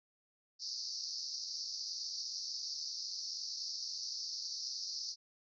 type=band-pass noise; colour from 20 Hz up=pink; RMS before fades=-42 dBFS; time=0.59-5.16 s; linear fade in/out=50 ms; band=4400 to 5800 Hz; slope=96 dB/octave; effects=none